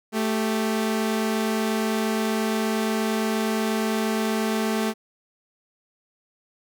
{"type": "tone pair together", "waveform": "sawtooth", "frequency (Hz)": [220, 391.5], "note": ["A3", "G4"], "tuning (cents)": [0, -2], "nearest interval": "minor seventh", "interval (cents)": 998, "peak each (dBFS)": [-19, -25], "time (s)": [0.12, 4.94], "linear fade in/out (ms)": 50, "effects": []}